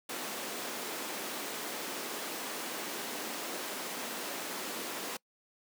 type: high-pass noise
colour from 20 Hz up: pink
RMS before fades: -39 dBFS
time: 0.09-5.17 s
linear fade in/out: 5 ms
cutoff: 240 Hz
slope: 24 dB/octave
effects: noise-tail reverb RT60 0.1 s tail -24 dB re dry